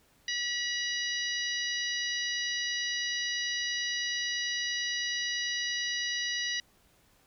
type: harmonic tone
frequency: 969 Hz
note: B5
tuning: 33 cents flat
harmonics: 2 / 3 / 4 / 5 / 6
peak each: -34 / -36 / -37 / -38 / -39 dBFS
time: 0.28-6.6 s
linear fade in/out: 2 ms
effects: pink hiss -65 dBFS RMS until 7.26 s